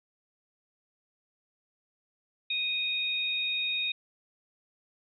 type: tone pair together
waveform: sine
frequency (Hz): 2489 / 3729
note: D#7 / A#7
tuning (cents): 0 / 0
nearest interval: perfect fifth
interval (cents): 700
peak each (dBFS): -31 / -30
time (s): 2.5-3.92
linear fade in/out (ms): 5
effects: none